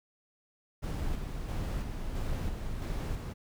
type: noise with tremolo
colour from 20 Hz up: brown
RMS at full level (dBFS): -33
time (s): 0.82-3.34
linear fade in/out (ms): 20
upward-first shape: square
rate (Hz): 1.5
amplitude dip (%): 35
effects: none